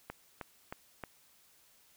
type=click train; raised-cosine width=0.5 ms; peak=-25 dBFS; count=4; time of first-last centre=0.1-1.038 s; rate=3.2 Hz; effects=white hiss -65 dBFS RMS until 1.96 s